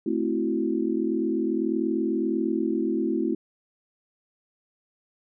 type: chord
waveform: sine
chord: F# half-diminished seventh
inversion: first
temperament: equal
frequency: 220 / 261.6 / 329.6 / 370 Hz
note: A3 / C4 / E4 / F#4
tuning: 0 / 0 / 0 / 0 cents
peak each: -29 / -29 / -26 / -30 dBFS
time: 0.06-3.35 s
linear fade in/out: 5 ms
effects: none